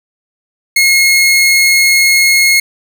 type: tone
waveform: sawtooth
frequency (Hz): 2162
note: C#7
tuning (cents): -44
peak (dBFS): -3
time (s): 0.76-2.6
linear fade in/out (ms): 5
effects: none